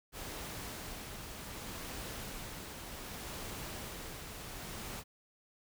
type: noise with tremolo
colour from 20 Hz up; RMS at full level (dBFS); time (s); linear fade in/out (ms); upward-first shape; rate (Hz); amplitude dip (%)
pink; -43; 0.12-5.04; 50; sine; 0.66; 30
effects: none